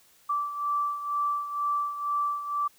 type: beating tone pair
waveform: sine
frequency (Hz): 1164 / 1166.1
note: D6 / D6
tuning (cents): -16 / -13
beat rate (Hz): 2.1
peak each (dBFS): -27 / -33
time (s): 0.29-2.68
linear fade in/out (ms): 10
effects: white hiss -60 dBFS RMS until 2.78 s